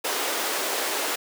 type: high-pass noise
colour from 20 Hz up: pink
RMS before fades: -27 dBFS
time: 0.04-1.16 s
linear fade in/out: 10 ms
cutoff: 360 Hz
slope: 24 dB/octave
effects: none

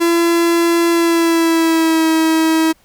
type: tone with pitch glide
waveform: 45% pulse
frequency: 338.6 to 321.1 Hz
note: E4 to E4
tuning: +46 to -45 cents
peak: -11 dBFS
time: 0-2.73 s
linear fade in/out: 20 ms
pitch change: -91 cents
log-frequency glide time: 0.91-2.08 s
effects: pink hiss -54 dBFS RMS until 2.84 s

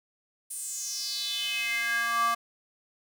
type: tone with high-pass filter sweep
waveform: square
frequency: 233.1 Hz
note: A#3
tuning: in tune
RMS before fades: -30 dBFS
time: 0.5-2.35 s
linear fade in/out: 10 ms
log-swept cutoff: 9600 to 1000 Hz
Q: 5.1
effects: none

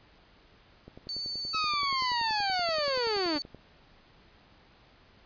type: click train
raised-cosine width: 2 ms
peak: -32 dBFS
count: 29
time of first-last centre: 0.88-3.547 s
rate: 10.5 Hz
type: tone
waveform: sine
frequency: 4507 Hz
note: C#8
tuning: 28 cents sharp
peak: -32 dBFS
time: 1.09-3.42 s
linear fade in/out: 0 ms
type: linear sweep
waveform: sawtooth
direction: down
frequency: 1300 to 280 Hz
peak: -24 dBFS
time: 1.53-3.39 s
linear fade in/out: 20 ms
effects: pink hiss -59 dBFS RMS until 5.25 s + resampled to 11025 Hz

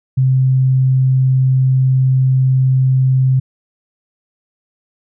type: tone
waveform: sine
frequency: 130.81 Hz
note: C3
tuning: in tune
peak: -9 dBFS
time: 0.17-3.4 s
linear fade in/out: 10 ms
effects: none

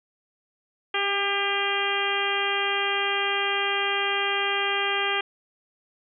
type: harmonic tone with a mistuned harmonic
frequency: 400 Hz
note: G4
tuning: 35 cents sharp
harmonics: 1 / 2 / 3 / 4 / 5 / 6 / 7 / 8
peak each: -31 / -31 / -31 / -31 / -31 / -31 / -31 / -31 dBFS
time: 0.94-5.21 s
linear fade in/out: 5 ms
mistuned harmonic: 1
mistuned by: -15 cents
effects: none

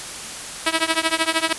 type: tone with tremolo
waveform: 5% pulse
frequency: 324.2 Hz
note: E4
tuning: 29 cents flat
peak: -3 dBFS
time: 0.66-1.53 s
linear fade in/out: 5 ms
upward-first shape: triangle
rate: 13 Hz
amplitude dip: 100%
effects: white hiss -32 dBFS RMS until 1.58 s + resampled to 24000 Hz

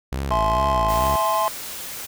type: tone with vibrato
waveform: sawtooth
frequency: 61.1 Hz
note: B1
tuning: 18 cents flat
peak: -20 dBFS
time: 0.12-1.16 s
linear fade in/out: 5 ms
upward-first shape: sine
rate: 2.3 Hz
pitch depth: 230 cents each way
type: chord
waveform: triangle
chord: E augmented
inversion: none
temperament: equal with one note detuned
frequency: 659.3 / 851.5 / 1046.5 Hz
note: E5 / G#5 / B#5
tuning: 0 / +43 / 0 cents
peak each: -22 / -22 / -19 dBFS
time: 0.31-1.48 s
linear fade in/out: 0 ms
type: noise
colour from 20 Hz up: white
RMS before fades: -33 dBFS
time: 0.88-2.07 s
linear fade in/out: 20 ms
effects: none

